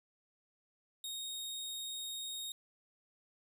sawtooth tone, 3729 Hz, A#7, in tune, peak -37 dBFS, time 1.04-2.52 s, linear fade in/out 2 ms, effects none

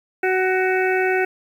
harmonic tone, 373.4 Hz, F#4, 16 cents sharp, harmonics 1 / 2 / 4 / 5 / 6 / 7, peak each -19 / -24 / -24 / -28 / -28 / -30 dBFS, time 0.23-1.25 s, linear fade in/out 5 ms, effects 8-bit

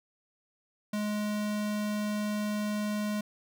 square tone, 209.6 Hz, G#3, 16 cents sharp, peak -30 dBFS, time 0.93-3.21 s, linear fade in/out 5 ms, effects none

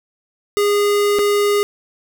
square tone with dropouts, 410 Hz, G#4, 22 cents flat, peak -14 dBFS, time 0.57-1.63 s, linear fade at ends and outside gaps 0 ms, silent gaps 1.187-1.191 s, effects none

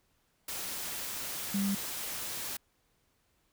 sine tone in noise, 198.4 Hz, G3, 21 cents sharp, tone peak -28 dBFS, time 1.54-1.75 s, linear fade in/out 5 ms, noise white, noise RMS -38 dBFS, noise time 0.48-2.57 s, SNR +7 dB, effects pink hiss -73 dBFS RMS until 3.52 s

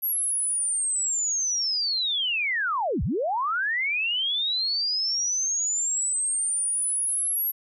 sine linear two-way sweep, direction down then up, 11670 to 49.79 to 11670 Hz, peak -23 dBFS, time 0.02-7.52 s, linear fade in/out 20 ms, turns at 3.03 s, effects none

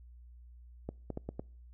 clicks, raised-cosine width 2 ms, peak -24 dBFS, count 5, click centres 0.89 / 1.103 / 1.174 / 1.29 / 1.395 s, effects noise-tail reverb RT60 0.5 s tail -26 dB re dry + added 60 Hz sine -51 dBFS peak until 1.73 s

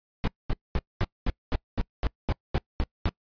brown noise bursts, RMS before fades -24 dBFS, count 12, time 0.24-3.092 s, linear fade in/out 0 ms, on 36 ms, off 220 ms, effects noise-tail reverb RT60 0.1 s tail -25 dB re dry + resampled to 11025 Hz

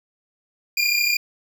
25% pulse tone pair together, 2392 / 2425 Hz, D7 / D#7, +31 / -45 cents, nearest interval unison, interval 24 cents, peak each -17 dBFS, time 0.77-1.17 s, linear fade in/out 5 ms, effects none

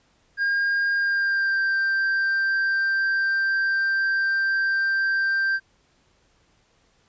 triangle tone with pitch glide, 1616 to 1574.5 Hz, G#6 to G6, -48 to +7 cents, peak -18 dBFS, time 0.37-5.6 s, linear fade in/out 50 ms, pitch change -45 cents, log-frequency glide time 0.94-1.61 s, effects pink hiss -63 dBFS RMS until 7.08 s + resampled to 16000 Hz

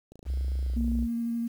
click train, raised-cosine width 2 ms, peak -35 dBFS, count 26, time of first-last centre 0.12-1.026 s, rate 27.6 Hz
sine tone with pitch glide, 65.41 to 61.88 Hz, C2 to B1, 0 to +4 cents, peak -26 dBFS, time 0.25-1.08 s, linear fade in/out 50 ms, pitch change -96 cents, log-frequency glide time 0.63-0.73 s
sine tone with vibrato, 233.1 Hz, A#3, in tune, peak -27 dBFS, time 0.76-1.48 s, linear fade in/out 10 ms, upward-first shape square, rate 12 Hz, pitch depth 10 cents each way
effects 9-bit

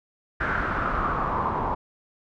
pink noise with low-pass filter sweep, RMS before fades -26 dBFS, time 0.4-1.75 s, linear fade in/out 10 ms, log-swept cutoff 1600 to 940 Hz, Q 5.4, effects none

